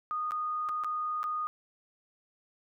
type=tone with dropouts; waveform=sine; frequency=1233 Hz; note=D#6; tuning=16 cents flat; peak=-30 dBFS; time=0.11-1.47 s; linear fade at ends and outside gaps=0 ms; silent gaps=0.309-0.319 / 0.688-0.692 / 0.837-0.845 / 1.231-1.24 s; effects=none